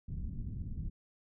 pink low-pass noise, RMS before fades -39 dBFS, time 0.08-0.9 s, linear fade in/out 10 ms, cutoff 200 Hz, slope 24 dB/octave, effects none

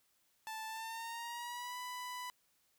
sawtooth tone with pitch glide, 880 to 993.5 Hz, A5 to B5, 0 to +10 cents, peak -38 dBFS, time 0.47-2.3 s, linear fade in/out 0 ms, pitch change +210 cents, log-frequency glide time 0.67-1.78 s, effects white hiss -75 dBFS RMS until 2.78 s

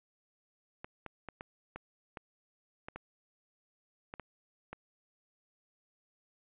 clicks, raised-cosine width 0.5 ms, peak -27 dBFS, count 11, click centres 0.845 / 1.063 / 1.287 / 1.409 / 1.76 / 2.172 / 2.885 / 2.96 / 4.139 / 4.197 / 4.73 s, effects resampled to 8000 Hz

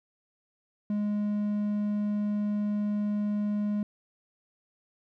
triangle tone, 207.7 Hz, G#3, in tune, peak -24 dBFS, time 0.9-3.83 s, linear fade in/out 2 ms, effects none

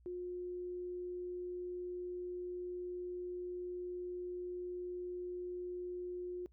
sine tone, 357.9 Hz, F4, 42 cents sharp, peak -39 dBFS, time 0.06-6.46 s, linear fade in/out 0 ms, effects noise-tail reverb RT60 0.1 s tail -21 dB re dry + added 60 Hz sine -62 dBFS peak until 6.52 s

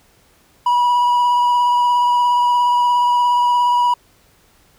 triangle tone with vibrato, 973 Hz, B5, 26 cents flat, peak -10 dBFS, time 0.66-3.94 s, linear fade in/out 5 ms, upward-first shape sine, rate 17 Hz, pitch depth 15 cents each way, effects pink hiss -54 dBFS RMS until 4.78 s

